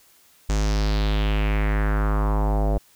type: tone with low-pass filter sweep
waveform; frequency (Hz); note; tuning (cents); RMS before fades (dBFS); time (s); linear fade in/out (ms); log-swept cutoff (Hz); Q
square; 52; G#1; +3; -21; 0.49-2.78; 5; 7100 to 630; 3
effects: white hiss -56 dBFS RMS until 2.95 s